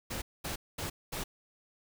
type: noise bursts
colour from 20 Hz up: pink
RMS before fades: -37 dBFS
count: 4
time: 0.1-1.24 s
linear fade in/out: 10 ms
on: 120 ms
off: 220 ms
effects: none

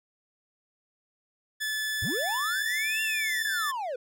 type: tone with pitch glide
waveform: sawtooth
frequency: 1734 to 1753.1 Hz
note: A6 to A6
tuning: -26 to -7 cents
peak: -25 dBFS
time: 1.6-3.72 s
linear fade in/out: 20 ms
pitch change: +19 cents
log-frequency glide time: 1.82-2.99 s
type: linear two-way sweep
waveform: triangle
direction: up then down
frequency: 62.1 to 2776 to 472.5 Hz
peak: -28 dBFS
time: 2.02-3.96 s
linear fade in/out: 5 ms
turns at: 3.02 s
effects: none

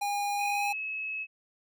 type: tone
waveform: square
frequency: 814 Hz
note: G#5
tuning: 35 cents flat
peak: -29 dBFS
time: 0.01-0.73 s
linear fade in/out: 10 ms
type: tone with pitch glide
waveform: sine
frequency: 2489 to 2580 Hz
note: D#7 to E7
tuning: 0 to -38 cents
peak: -32 dBFS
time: 0.37-1.27 s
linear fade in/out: 50 ms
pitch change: +62 cents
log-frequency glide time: 0.51-0.7 s
effects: none

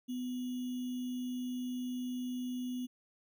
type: tone with sample-and-hold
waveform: sine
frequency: 250 Hz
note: B3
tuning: 21 cents sharp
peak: -35 dBFS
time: 0.08-2.87 s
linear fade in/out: 20 ms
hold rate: 3150 Hz
effects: none

